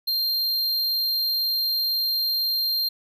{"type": "tone", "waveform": "square", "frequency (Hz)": 4186, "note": "C8", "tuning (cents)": 0, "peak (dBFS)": -22, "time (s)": [0.07, 2.89], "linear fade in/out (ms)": 10, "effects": []}